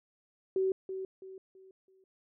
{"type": "tone with echo", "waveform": "sine", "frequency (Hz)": 380, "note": "F#4", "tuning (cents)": 46, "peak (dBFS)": -26, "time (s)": [0.56, 0.72], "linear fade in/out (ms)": 2, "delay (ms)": 330, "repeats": 4, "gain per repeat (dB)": -9, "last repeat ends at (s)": 2.04, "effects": []}